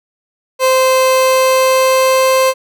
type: tone with pitch glide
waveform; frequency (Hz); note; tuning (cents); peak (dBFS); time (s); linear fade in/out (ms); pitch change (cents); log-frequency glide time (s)
30% pulse; 520 to 523.6; C5 to C5; -11 to +1; -6; 0.59-2.54; 50; +12; 1.08-2.29
effects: none